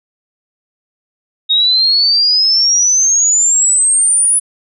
sine exponential sweep, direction up, 3729 to 9970 Hz, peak -8 dBFS, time 1.49-4.4 s, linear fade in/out 20 ms, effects none

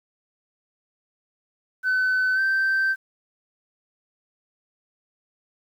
sine tone with pitch glide, 1514 to 1557.5 Hz, F#6 to G6, +39 to -12 cents, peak -17 dBFS, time 1.83-2.96 s, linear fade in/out 50 ms, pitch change +49 cents, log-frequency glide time 2.34-2.4 s, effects tanh soft clip ceiling -17 dBFS + 9-bit

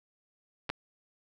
clicks, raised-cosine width 0.3 ms, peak -21 / -15 dBFS, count 2, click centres 0.693 / 0.7 s, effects none

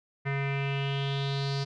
square tone with low-pass filter sweep, 138.59 Hz, C#3, in tune, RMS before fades -30 dBFS, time 0.25-1.65 s, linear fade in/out 20 ms, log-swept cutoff 2000 to 4800 Hz, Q 5, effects none

